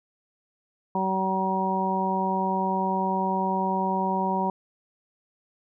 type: harmonic tone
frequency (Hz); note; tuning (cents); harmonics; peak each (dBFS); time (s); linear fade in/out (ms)
190; F#3; +46; 1 / 2 / 3 / 4 / 5; -28 / -32 / -34 / -30 / -26; 0.95-4.5; 2
effects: none